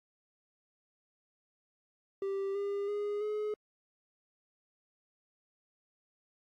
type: tone with pitch steps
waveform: triangle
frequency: 392 / 402.1 / 412.4 / 423.1 Hz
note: G4 / G4 / G#4 / G#4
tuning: 0 / +44 / -12 / +32 cents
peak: -30 dBFS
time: 2.22-3.54 s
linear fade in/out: 2 ms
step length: 330 ms
effects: AAC 64 kbps